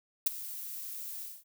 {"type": "noise with ADSR envelope", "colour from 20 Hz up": "violet", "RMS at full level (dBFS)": -22, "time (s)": [0.26, 1.44], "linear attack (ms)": 8, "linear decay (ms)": 14, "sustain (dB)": -19, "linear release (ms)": 220, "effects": []}